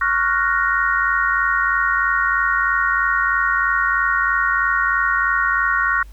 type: chord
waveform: sine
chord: Gb major seventh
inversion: second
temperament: equal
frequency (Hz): 1108.7 / 1396.9 / 1480 / 1864.7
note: Db6 / F6 / Gb6 / Bb6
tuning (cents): 0 / 0 / 0 / 0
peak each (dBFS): -21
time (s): 0.01-6.03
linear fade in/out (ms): 5
effects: added 50 Hz sine -36 dBFS peak until 6.12 s + pink hiss -54 dBFS RMS until 6.12 s

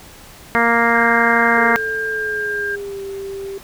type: harmonic tone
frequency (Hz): 233.1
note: A#3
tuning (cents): 0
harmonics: 1 / 2 / 3 / 4 / 5 / 6 / 7 / 8 / 9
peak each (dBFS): -21 / -21 / -21 / -21 / -21 / -21 / -21 / -21 / -21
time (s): 0.55-1.76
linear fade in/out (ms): 0
type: tone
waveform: sine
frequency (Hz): 1600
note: G6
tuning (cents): +35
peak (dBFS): -20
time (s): 0.94-2.76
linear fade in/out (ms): 10
type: tone with pitch glide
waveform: sine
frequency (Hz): 440 to 392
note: A4 to G4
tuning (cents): 0 to 0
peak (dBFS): -25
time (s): 1.57-3.58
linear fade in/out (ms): 2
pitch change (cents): -200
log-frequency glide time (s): 2.07-3.02
effects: pink hiss -41 dBFS RMS until 3.63 s

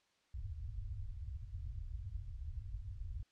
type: low-pass noise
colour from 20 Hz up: white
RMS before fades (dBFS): -44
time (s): 0.34-3.23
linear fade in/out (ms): 2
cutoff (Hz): 100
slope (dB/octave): 48
effects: white hiss -75 dBFS RMS until 3.31 s + low-pass 5000 Hz 12 dB/octave

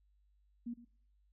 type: tone with echo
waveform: sine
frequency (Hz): 237.1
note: A#3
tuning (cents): +30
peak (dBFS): -38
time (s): 0.66-0.74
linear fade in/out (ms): 10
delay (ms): 110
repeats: 1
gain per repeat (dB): -15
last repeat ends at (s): 0.85
effects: noise-tail reverb RT60 0.6 s tail -24 dB re dry + added 50 Hz sine -68 dBFS peak until 1.32 s

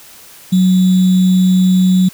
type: tone with sample-and-hold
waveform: sine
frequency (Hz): 185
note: F#3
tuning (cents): 0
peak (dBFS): -7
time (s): 0.52-2.09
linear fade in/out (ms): 10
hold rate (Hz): 3675
effects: white hiss -39 dBFS RMS until 2.13 s

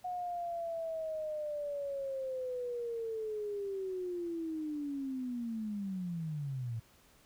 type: linear sweep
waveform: sine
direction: down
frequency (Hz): 729 to 110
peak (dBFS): -35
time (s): 0.04-6.8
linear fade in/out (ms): 10
effects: pink hiss -64 dBFS RMS until 7.25 s

